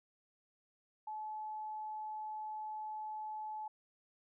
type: tone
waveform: sine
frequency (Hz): 860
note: A5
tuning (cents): -40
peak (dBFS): -40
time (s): 1.07-3.68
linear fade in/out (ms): 5
effects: none